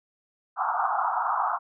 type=band-pass noise; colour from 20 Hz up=pink; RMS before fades=-26 dBFS; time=0.56-1.59 s; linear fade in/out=50 ms; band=710 to 1400 Hz; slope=96 dB/octave; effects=none